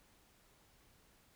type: silence
effects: pink hiss -68 dBFS RMS until 1.35 s